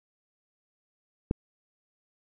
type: click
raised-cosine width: 3 ms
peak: -12 dBFS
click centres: 1.311 s
effects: none